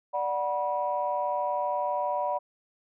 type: chord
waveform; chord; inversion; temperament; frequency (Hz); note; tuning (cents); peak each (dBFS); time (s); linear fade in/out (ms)
sine; B minor; first; equal with one note detuned; 587.3 / 740 / 971.9; D5 / F#5 / B5; 0 / 0 / -28; -30 / -31 / -29; 0.13-2.39; 20
effects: tanh soft clip ceiling -16 dBFS